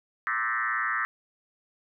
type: tone with frequency modulation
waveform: sine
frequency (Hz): 1545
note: G6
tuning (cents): -26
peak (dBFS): -25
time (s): 0.27-1.05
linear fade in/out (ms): 0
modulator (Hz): 118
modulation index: 3.4
effects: none